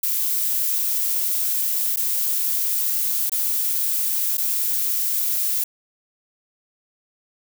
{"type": "noise with dropouts", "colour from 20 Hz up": "violet", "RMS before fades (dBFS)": -22, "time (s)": [0.03, 5.64], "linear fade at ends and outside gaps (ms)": 5, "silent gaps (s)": [[1.961, 1.97], [3.296, 3.318], [4.372, 4.379]], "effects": []}